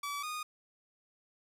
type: tone pair in turn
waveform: sawtooth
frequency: 1148 / 1231.2 Hz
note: D6 / D#6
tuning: -40 / -19 cents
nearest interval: minor second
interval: 121 cents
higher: second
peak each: -32 / -33 dBFS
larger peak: first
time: 0.03-0.23 / 0.23-0.43 s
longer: neither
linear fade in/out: 5 ms
effects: resampled to 32000 Hz + 12-bit